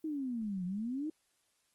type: exponential two-way sweep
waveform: sine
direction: down then up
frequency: 322.5 to 175.4 to 322.5 Hz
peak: -34 dBFS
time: 0.04-1.1 s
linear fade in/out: 5 ms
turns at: 0.65 s
effects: white hiss -75 dBFS RMS until 1.74 s + Opus 24 kbps